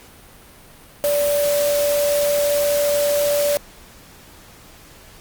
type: tone in noise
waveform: sine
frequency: 580 Hz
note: D5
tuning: 22 cents flat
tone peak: -16 dBFS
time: 1.04-3.57 s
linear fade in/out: 0 ms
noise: white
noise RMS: -26 dBFS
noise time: 1.04-3.57 s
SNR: +7 dB
effects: pink hiss -45 dBFS RMS until 5.2 s + Opus 48 kbps